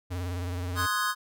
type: tone with vibrato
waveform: square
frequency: 89.3 Hz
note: F2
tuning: 39 cents sharp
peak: -31 dBFS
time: 0.1-0.87 s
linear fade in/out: 20 ms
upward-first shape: sine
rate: 19 Hz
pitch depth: 63 cents each way
type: chord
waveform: square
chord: Ab dominant seventh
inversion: first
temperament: equal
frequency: 1046.5 / 1244.5 / 1480 / 1661.2 Hz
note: C6 / Eb6 / Gb6 / Ab6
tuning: 0 / 0 / 0 / 0 cents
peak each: -32 / -31 / -33 / -33 dBFS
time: 0.75-1.15 s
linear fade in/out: 50 ms
effects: none